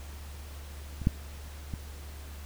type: clicks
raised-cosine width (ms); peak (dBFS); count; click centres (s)
5; -26 / -10 / -23; 3; 1.017 / 1.071 / 1.738
effects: added 72 Hz sine -41 dBFS peak until 2.45 s + pink hiss -50 dBFS RMS until 2.45 s